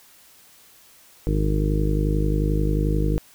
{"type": "harmonic tone", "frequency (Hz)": 51.3, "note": "G#1", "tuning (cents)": -21, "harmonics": [1, 2, 3, 4, 5, 6, 7, 8, 9], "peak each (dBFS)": [-21, -29, -25, -33, -37, -28, -33, -37, -31], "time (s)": [1.27, 3.18], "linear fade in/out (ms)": 0, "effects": ["white hiss -52 dBFS RMS until 3.34 s"]}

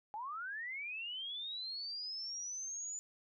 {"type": "linear sweep", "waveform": "sine", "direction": "up", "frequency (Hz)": [814, 7020], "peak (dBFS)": -40, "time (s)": [0.14, 2.99], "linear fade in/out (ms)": 0, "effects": []}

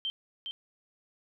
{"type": "tone with echo", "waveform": "sine", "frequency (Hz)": 3132, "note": "G7", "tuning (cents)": -2, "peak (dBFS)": -30, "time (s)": [0.05, 0.1], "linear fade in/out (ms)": 0, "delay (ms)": 410, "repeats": 1, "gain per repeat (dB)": -5, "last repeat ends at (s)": 0.51, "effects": []}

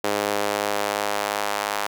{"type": "tone with high-pass filter sweep", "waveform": "sawtooth", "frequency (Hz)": 102.8, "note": "G#2", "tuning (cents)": -17, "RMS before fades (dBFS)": -25, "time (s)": [0.04, 1.87], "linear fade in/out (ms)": 5, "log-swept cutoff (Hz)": [450, 840], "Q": 1.3, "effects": []}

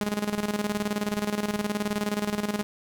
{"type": "tone with tremolo", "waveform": "sawtooth", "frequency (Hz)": 207.7, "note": "G#3", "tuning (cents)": 0, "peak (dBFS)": -20, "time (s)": [0.01, 2.63], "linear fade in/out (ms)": 0, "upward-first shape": "square", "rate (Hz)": 19, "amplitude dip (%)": 70, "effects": []}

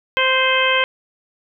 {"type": "harmonic tone with a mistuned harmonic", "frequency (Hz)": 522, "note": "C5", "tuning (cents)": -4, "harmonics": [1, 2, 3, 4, 5, 6], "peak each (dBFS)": [-21, -21, -21, -21, -21, -21], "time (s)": [0.17, 0.84], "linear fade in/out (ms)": 0, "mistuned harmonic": 5, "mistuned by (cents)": -19, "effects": []}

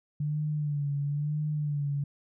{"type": "tone with vibrato", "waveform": "sine", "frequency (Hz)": 146.83, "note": "D3", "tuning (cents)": 0, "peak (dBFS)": -27, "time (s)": [0.2, 2.04], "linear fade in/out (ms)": 5, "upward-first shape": "sine", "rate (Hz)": 1, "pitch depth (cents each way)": 56, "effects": []}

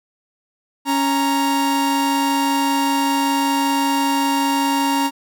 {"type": "tone pair together", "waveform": "45% pulse", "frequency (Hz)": [277.2, 932.4], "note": ["C#4", "A#5"], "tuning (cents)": [0, 0], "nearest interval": "octave + major sixth", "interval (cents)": 2100, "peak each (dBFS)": [-19, -19], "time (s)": [0.85, 5.11], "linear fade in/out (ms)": 50, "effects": []}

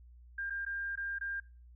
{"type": "tone with dropouts", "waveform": "sine", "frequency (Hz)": 1600, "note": "G6", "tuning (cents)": 35, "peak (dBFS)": -35, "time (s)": [0.38, 1.4], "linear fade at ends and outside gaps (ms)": 5, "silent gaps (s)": [[0.499, 0.504], [0.651, 0.663], [0.956, 0.974], [1.186, 1.21]], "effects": ["noise-tail reverb RT60 0.3 s tail -18 dB re dry", "added 60 Hz sine -53 dBFS peak until 1.75 s"]}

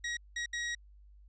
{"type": "tone bursts at uneven times", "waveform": "sawtooth", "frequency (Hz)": 1900, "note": "A#6", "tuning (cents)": 33, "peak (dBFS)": -30, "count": 3, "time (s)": [[0.04, 0.17], [0.36, 0.46], [0.53, 0.75]], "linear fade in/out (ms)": 5, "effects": ["added 50 Hz sine -54 dBFS peak until 1.28 s", "resampled to 16000 Hz"]}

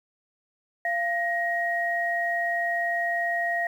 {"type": "tone pair together", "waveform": "sine", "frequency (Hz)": [688.8, 1883], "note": ["F5", "A#6"], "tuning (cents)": [-24, 17], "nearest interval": "octave + perfect fourth", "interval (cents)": 1741, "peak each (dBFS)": [-27, -26], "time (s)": [0.85, 3.67], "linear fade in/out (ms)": 2, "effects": ["9-bit"]}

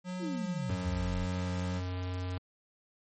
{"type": "tone with vibrato", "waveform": "square", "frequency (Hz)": 180.9, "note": "F#3", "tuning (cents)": -39, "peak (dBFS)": -36, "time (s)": [0.04, 1.82], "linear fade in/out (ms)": 50, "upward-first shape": "triangle", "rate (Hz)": 1.8, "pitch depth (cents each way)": 19}
{"type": "exponential sweep", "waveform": "sine", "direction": "down", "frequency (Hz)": [370, 30.52], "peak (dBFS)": -34, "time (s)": [0.19, 1.28], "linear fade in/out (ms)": 50}
{"type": "tone", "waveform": "square", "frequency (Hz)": 91.1, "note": "F#2", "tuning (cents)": -26, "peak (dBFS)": -34, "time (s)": [0.69, 2.38], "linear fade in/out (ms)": 5}
{"type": "clicks", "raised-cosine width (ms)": 2, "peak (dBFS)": [-31, -38], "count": 2, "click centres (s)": [0.702, 0.718]}
{"effects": ["MP3 32 kbps"]}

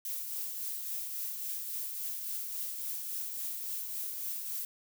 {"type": "noise with tremolo", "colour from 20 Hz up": "violet", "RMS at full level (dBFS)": -36, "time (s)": [0.05, 4.65], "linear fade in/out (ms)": 2, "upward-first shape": "triangle", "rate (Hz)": 3.6, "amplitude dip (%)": 40, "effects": []}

